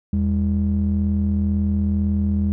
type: ring-modulated tone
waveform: triangle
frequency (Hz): 61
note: B1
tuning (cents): -21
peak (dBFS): -12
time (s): 0.13-2.52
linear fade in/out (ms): 0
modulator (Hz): 142
effects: none